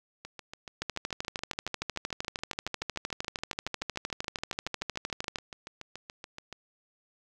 two click trains, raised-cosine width 0.2 ms, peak -24 / -14 dBFS, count 45 / 60, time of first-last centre 0.25-6.527 / 0.82-5.358 s, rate 7.01 / 13 Hz, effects none

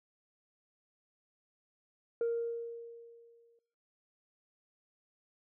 sine tone with exponential decay, 466.2 Hz, A#4, in tune, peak -26 dBFS, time 2.21-3.59 s, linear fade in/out 2 ms, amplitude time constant 300 ms, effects noise-tail reverb RT60 1.0 s tail -20 dB re dry + tanh soft clip ceiling -27 dBFS

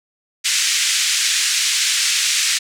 white band-pass noise, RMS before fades -18 dBFS, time 0.44-2.59 s, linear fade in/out 20 ms, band 1800 to 7700 Hz, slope 24 dB/octave, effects none

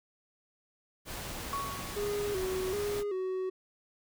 pink noise, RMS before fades -40 dBFS, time 1.05-3.04 s, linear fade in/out 50 ms
sine tone with exponential decay, 1115 Hz, C#6, 10 cents sharp, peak -30 dBFS, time 1.53-2.32 s, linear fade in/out 1 ms, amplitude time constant 170 ms
triangle tone with vibrato, 392 Hz, G4, in tune, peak -29 dBFS, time 1.96-3.5 s, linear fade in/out 10 ms, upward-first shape square, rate 1.3 Hz, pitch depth 82 cents each way
effects none

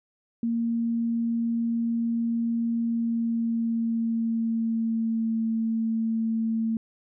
sine tone with pitch glide, 231.7 to 224.8 Hz, A#3 to A3, -10 to +37 cents, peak -23 dBFS, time 0.43-6.77 s, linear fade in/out 2 ms, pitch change -53 cents, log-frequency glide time 2.82-5.44 s, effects none

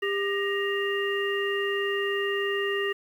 harmonic tone with a mistuned harmonic, 400 Hz, G4, 35 cents sharp, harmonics 1 / 3 / 5 / 7, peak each -27 / -36 / -30 / -34 dBFS, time 0.02-2.93 s, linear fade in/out 10 ms, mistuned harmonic 5, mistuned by -110 cents, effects 9-bit

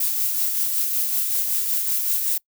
violet noise with tremolo, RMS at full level -21 dBFS, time 0-2.38 s, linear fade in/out 5 ms, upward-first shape sine, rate 5.3 Hz, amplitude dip 35%, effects noise-tail reverb RT60 0.1 s tail -24 dB re dry

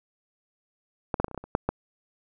clicks, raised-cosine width 1 ms, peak -11 / -11 / -9 / -28 / -27 / -20 / -19 / -27 / -7 / -10 dBFS, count 10, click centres 1.142 / 1.2 / 1.244 / 1.282 / 1.313 / 1.346 / 1.377 / 1.44 / 1.551 / 1.69 s, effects none

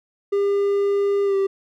triangle tone with pitch glide, 401.4 to 390.6 Hz, G4 to G4, +41 to -6 cents, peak -15 dBFS, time 0.32-1.47 s, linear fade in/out 10 ms, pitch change -47 cents, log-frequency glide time 1.24-1.36 s, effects none

